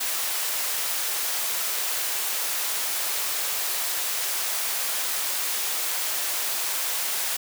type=high-pass noise; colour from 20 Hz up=white; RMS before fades=-27 dBFS; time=0-7.37 s; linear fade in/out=10 ms; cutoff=530 Hz; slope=12 dB/octave; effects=none